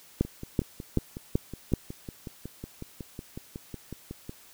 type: two click trains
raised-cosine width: 3 ms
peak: -10 / -24 dBFS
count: 5 / 23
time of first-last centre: 0.21-1.737 / 0.25-4.294 s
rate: 2.62 / 5.44 Hz
effects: white hiss -54 dBFS RMS until 4.53 s